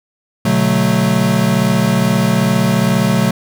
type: chord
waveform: square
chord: B minor seventh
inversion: none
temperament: equal with one note detuned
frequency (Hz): 123.47 / 145.73 / 185 / 220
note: B2 / D3 / F#3 / A3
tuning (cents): 0 / -13 / 0 / 0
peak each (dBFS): -19 / -20 / -16 / -17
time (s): 0.45-3.31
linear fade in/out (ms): 5
effects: none